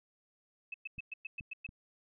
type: tone bursts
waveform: sine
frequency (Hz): 2598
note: E7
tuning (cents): -26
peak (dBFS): -38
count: 8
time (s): 0.72-1.666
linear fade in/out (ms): 5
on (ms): 22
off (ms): 110
type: clicks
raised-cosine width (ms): 5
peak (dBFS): -38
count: 3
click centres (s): 0.982 / 1.408 / 1.691
effects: none